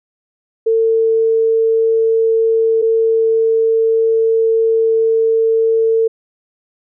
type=tone pair in turn; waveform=sine; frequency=449.7 / 449.7 Hz; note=A4 / A4; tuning=+38 / +38 cents; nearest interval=unison; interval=0 cents; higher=neither; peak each=-10 dBFS; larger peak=neither; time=0.66-2.82 / 2.82-6.08 s; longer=second; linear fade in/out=10 ms; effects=none